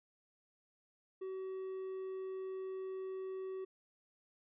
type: tone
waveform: triangle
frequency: 378.9 Hz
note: F#4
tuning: 41 cents sharp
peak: -38 dBFS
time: 1.21-3.65 s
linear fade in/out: 10 ms
effects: resampled to 8000 Hz